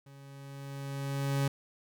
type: tone with level ramp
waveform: 40% pulse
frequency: 138.59 Hz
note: C#3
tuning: in tune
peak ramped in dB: -50 to -25 dBFS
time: 0.06-1.48 s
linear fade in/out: 5 ms
effects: none